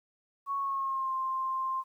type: tone with pitch glide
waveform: sine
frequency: 1108.7 to 1052.5 Hz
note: C#6 to C6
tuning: 0 to +10 cents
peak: -29 dBFS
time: 0.46-1.84 s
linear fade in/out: 50 ms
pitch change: -90 cents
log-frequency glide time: 0.57-1.13 s
effects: 11-bit